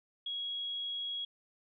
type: tone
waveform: sine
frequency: 3316 Hz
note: G#7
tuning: 3 cents flat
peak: -35 dBFS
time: 0.26-1.25 s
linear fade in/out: 5 ms
effects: none